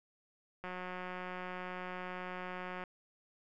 click train, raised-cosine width 0.5 ms, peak -28 dBFS, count 401, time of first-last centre 0.64-2.838 s, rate 182 Hz, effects none

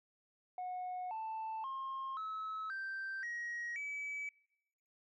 sine tone with pitch steps, 730 / 883.3 / 1068.8 / 1293.2 / 1564.8 / 1893.4 / 2291 Hz, F#5 / A5 / C6 / E6 / G6 / A#6 / D7, -24 / +6 / +36 / -34 / -4 / +26 / -44 cents, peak -37 dBFS, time 0.58-4.29 s, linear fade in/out 2 ms, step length 530 ms, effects noise-tail reverb RT60 0.9 s tail -25 dB re dry + tanh soft clip ceiling -37 dBFS

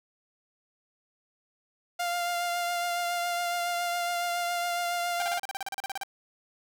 sawtooth tone with vibrato, 698.5 Hz, F5, in tune, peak -24 dBFS, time 1.99-5.39 s, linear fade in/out 10 ms, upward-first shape triangle, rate 7.2 Hz, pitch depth 20 cents each way
sawtooth tone bursts, 784 Hz, G5, in tune, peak -28 dBFS, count 15, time 5.2-6.034 s, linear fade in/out 0 ms, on 22 ms, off 36 ms
effects none

